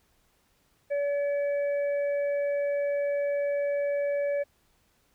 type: harmonic tone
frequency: 571 Hz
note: D5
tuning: 49 cents flat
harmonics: 1 / 3 / 4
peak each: -25 / -42 / -44 dBFS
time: 0.9-4.44 s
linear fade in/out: 20 ms
effects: pink hiss -68 dBFS RMS until 5.14 s

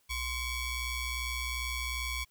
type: ring-modulated tone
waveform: sawtooth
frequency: 1108.7 Hz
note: C#6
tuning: in tune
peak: -26 dBFS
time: 0.09-2.25 s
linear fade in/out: 20 ms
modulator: 1170 Hz
effects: white hiss -70 dBFS RMS until 2.3 s

